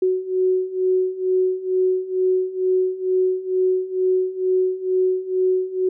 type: beating tone pair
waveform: sine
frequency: 370 / 372.2 Hz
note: F#4 / F#4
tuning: 0 / +10 cents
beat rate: 2.2 Hz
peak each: -22 / -19 dBFS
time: 0.02-5.89 s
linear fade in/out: 5 ms
effects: none